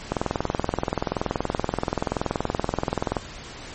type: click train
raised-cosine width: 1 ms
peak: -8 dBFS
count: 65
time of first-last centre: 0.12-3.168 s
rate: 21 Hz
effects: pink hiss -39 dBFS RMS until 3.74 s + MP3 32 kbps